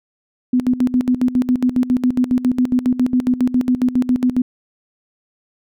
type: tone with tremolo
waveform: sine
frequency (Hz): 250.7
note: B3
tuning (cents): +26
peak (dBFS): -11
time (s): 0.53-4.42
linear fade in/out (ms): 5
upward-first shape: square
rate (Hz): 7.3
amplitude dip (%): 80
effects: none